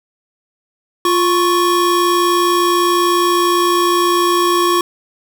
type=tone pair together; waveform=square; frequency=349.6 / 1108.7 Hz; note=F4 / C#6; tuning=+2 / 0 cents; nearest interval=octave + minor sixth; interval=1998 cents; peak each=-15 dBFS; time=1.05-4.81 s; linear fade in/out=2 ms; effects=none

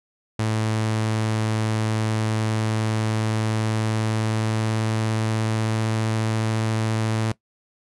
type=tone with pitch glide; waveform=sawtooth; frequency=109.7 to 110.72 Hz; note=A2 to A2; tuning=-5 to +11 cents; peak=-17 dBFS; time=0.39-7.32 s; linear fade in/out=5 ms; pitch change=+16 cents; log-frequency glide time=2.83-6.14 s; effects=noise-tail reverb RT60 0.1 s tail -19 dB re dry + resampled to 24000 Hz

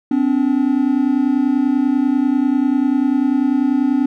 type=tone pair together; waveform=triangle; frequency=256.9 / 287.1 Hz; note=C4 / D4; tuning=-32 / -39 cents; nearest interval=major second; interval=193 cents; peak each=-14 dBFS; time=0.11-4.06 s; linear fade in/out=5 ms; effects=none

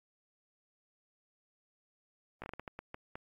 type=slowing click train; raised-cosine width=0.5 ms; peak=-27 dBFS; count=10; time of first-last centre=2.42-3.155 s; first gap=17 ms; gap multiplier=1.37; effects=AAC 48 kbps

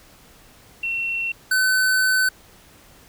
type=tone pair in turn; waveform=sine / square; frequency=2717 / 1516.5 Hz; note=F7 / F#6; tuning=-48 / +42 cents; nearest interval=minor seventh; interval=1010 cents; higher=first; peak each=-22 / -17 dBFS; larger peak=second; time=0.83-1.32 / 1.51-2.29 s; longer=second; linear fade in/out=5 ms; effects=pink hiss -50 dBFS RMS until 3.08 s

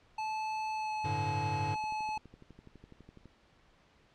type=tone with pitch glide; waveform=square; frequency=869 to 860 Hz; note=A5 to A5; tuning=-22 to -40 cents; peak=-34 dBFS; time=0.18-2.18 s; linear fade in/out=5 ms; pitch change=-18 cents; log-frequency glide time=0.75-0.92 s
type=chord; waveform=square; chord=G suspended second; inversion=none; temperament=equal with one note detuned; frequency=98 / 110 / 145.23 Hz; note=G2 / A2 / D3; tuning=0 / 0 / -19 cents; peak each=-39 dBFS; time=1.04-1.75 s; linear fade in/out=10 ms
type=click train; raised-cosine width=3 ms; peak=-39 dBFS; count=21; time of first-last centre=1.59-3.257 s; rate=12 Hz
effects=pink hiss -65 dBFS RMS until 4.14 s + low-pass 4000 Hz 12 dB/octave

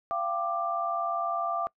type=tone cluster; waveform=sine; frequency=685 / 765 / 1183 Hz; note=F5 / G5 / D6; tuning=-34 / -42 / +12 cents; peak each=-31 / -35 / -30 dBFS; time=0.11-1.67 s; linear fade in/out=0 ms; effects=noise-tail reverb RT60 0.1 s tail -23 dB re dry

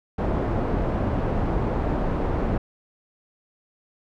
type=low-pass noise; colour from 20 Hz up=pink; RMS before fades=-24 dBFS; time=0.18-2.58 s; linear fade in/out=5 ms; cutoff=820 Hz; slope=12 dB/octave; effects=none

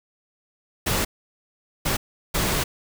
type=noise bursts at uneven times; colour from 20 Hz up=pink; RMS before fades=-23 dBFS; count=3; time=0.86-1.05 / 1.85-1.97 / 2.34-2.64 s; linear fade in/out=10 ms; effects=none

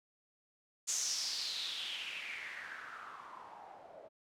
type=noise with low-pass filter sweep; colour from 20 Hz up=blue; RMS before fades=-42 dBFS; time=0.87-4.09 s; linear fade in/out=20 ms; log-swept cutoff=6900 to 580 Hz; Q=5.2; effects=none

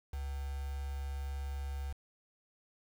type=tone with quantisation; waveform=sine; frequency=69.3 Hz; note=C#2; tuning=in tune; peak=-36 dBFS; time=0.13-1.93 s; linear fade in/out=5 ms; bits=8; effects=none

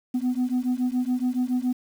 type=beating tone pair; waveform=sine; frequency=246.9 / 254 Hz; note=B3 / B3; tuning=0 / +49 cents; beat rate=7.1 Hz; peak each=-23 dBFS; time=0.14-1.73 s; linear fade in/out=10 ms; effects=tanh soft clip ceiling -19 dBFS + 8-bit

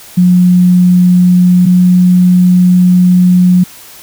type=tone pair in turn; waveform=sine; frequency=179.7 / 180.51 Hz; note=F3 / F#3; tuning=+50 / -43 cents; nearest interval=unison; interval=7 cents; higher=second; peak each=-3 dBFS; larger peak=neither; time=0.17-1.66 / 1.66-3.64 s; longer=second; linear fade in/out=10 ms; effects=white hiss -34 dBFS RMS until 4.02 s

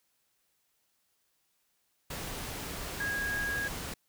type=tone in noise; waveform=sine; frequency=1643 Hz; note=G#6; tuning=19 cents flat; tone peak=-31 dBFS; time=3-3.68 s; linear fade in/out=5 ms; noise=pink; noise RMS=-39 dBFS; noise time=2.1-3.94 s; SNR=+5 dB; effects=white hiss -75 dBFS RMS until 4.08 s

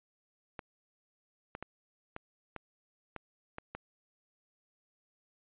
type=clicks; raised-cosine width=0.5 ms; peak=-25 dBFS; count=8; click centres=0.592 / 1.551 / 1.626 / 2.164 / 2.563 / 3.163 / 3.584 / 3.75 s; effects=resampled to 8000 Hz

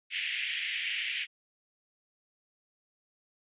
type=band-pass noise; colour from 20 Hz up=white; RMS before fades=-34 dBFS; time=0.1-1.27 s; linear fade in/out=50 ms; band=1900 to 3200 Hz; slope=48 dB/octave; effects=resampled to 8000 Hz

